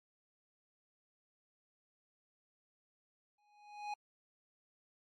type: tone with exponential growth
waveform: square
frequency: 830.6 Hz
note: G#5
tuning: in tune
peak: -37 dBFS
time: 3.38-3.94 s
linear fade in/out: 5 ms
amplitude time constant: 120 ms
effects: low-pass 4000 Hz 12 dB/octave + AAC 48 kbps